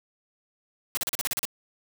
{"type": "noise bursts", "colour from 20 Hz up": "white", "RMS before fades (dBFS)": -28, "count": 9, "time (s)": [0.95, 1.452], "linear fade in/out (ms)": 0, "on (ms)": 22, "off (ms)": 38, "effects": []}